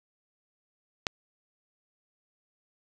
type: click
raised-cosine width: 0.2 ms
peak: -9 dBFS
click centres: 1.068 s
effects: none